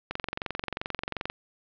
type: click train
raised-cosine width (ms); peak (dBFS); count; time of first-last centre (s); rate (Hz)
0.3; -14; 28; 0.11-1.299; 22.7
effects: low-pass 4000 Hz 12 dB/octave